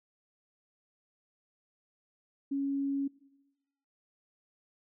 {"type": "tone", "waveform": "sine", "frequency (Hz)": 277.2, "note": "C#4", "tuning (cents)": 0, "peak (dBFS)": -29, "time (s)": [2.51, 3.08], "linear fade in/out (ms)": 10, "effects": ["noise-tail reverb RT60 1.0 s tail -21 dB re dry"]}